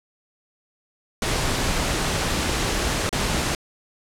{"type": "noise with dropouts", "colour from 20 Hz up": "pink", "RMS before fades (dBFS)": -23, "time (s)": [1.22, 3.55], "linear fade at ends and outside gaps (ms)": 2, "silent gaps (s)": [3.093, 3.127], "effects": ["low-pass 9000 Hz 12 dB/octave"]}